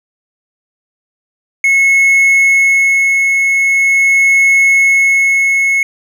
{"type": "tone with tremolo", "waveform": "triangle", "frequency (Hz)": 2185, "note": "C#7", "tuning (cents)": -26, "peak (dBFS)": -4, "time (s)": [1.64, 5.83], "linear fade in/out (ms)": 2, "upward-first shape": "sine", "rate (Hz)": 0.43, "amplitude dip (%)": 30, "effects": []}